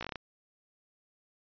slowing click train, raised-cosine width 0.3 ms, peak -21 dBFS, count 7, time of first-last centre 0.01-0.157 s, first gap 16 ms, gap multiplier 1.17, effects resampled to 11025 Hz

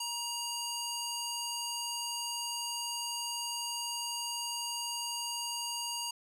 square tone with band-pass filter, 946 Hz, A#5, 25 cents sharp, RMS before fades -37 dBFS, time 0-6.11 s, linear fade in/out 5 ms, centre 6600 Hz, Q 0.92, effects none

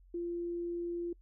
sine tone, 344.6 Hz, F4, 23 cents flat, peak -34 dBFS, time 0.14-1.13 s, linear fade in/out 5 ms, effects noise-tail reverb RT60 0.1 s tail -26 dB re dry + added 45 Hz sine -57 dBFS peak until 1.21 s

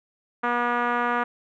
5% pulse tone with low-pass filter, 241 Hz, B3, 42 cents flat, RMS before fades -24 dBFS, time 0.43-1.24 s, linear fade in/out 10 ms, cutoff 1300 Hz, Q 1.7, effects none

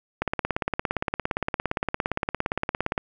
click train, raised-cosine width 0.5 ms, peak -9 dBFS, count 49, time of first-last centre 0.22-2.979 s, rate 17.4 Hz, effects none

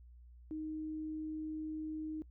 sine tone, 311.1 Hz, D#4, in tune, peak -38 dBFS, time 0.51-2.22 s, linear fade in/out 0 ms, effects noise-tail reverb RT60 0.1 s tail -23 dB re dry + added 60 Hz sine -54 dBFS peak until 2.3 s

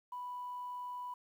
sine tone, 987.8 Hz, B5, in tune, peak -39 dBFS, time 0.12-1.14 s, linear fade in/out 5 ms, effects tanh soft clip ceiling -35 dBFS + 11-bit

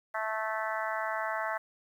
harmonic tone, 218.9 Hz, A3, 9 cents flat, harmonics 3 / 4 / 5 / 6 / 7 / 8 / 9, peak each -36 / -37 / -38 / -39 / -39 / -40 / -41 dBFS, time 0.14-1.58 s, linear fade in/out 10 ms, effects 10-bit

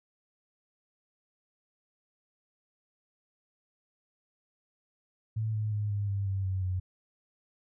sine tone with pitch steps, 110 / 107.24 / 104.55 / 101.92 / 99.37 / 96.87 / 94.44 / 92.07 Hz, A2 / A2 / G#2 / G#2 / G2 / G2 / F#2 / F#2, 0 / -44 / +12 / -32 / +24 / -20 / +36 / -8 cents, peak -28 dBFS, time 5.36-6.8 s, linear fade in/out 10 ms, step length 180 ms, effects none

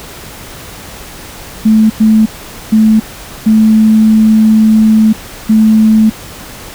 sine tone bursts at uneven times, 218.4 Hz, A3, 13 cents flat, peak -3 dBFS, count 5, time 1.65-1.9 / 2-2.26 / 2.72-3 / 3.46-5.13 / 5.49-6.1 s, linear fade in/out 10 ms, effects pink hiss -29 dBFS RMS until 6.74 s

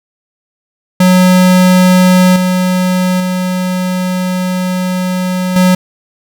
square tone with level steps, 183.2 Hz, F#3, 17 cents flat, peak -5 / -10 / -13 / -6 dBFS, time 1-5.75 s, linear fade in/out 5 ms, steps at 2.36 / 3.2 / 5.56 s, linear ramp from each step 2 ms, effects none

